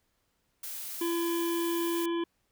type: noise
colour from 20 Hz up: blue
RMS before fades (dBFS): -39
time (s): 0.63-2.06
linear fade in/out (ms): 5
type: harmonic tone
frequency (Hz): 338.5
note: E4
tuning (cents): +46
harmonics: 1 / 3 / 5 / 7 / 9 / 10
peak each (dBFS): -28 / -38 / -46 / -49 / -46 / -48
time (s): 1.01-2.24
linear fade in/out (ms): 5
effects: pink hiss -75 dBFS RMS until 2.51 s